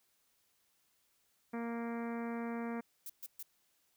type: harmonic tone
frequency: 233.1 Hz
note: A#3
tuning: in tune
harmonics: 1 / 2 / 3 / 4 / 5 / 6 / 7 / 8 / 9 / 10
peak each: -38 / -44 / -48 / -50 / -52 / -54 / -55 / -56 / -57 / -58 dBFS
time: 1.53-2.81 s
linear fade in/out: 10 ms
type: noise bursts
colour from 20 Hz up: violet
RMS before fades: -45 dBFS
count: 3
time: 3.06-3.428 s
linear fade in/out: 2 ms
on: 36 ms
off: 130 ms
effects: white hiss -75 dBFS RMS until 3.96 s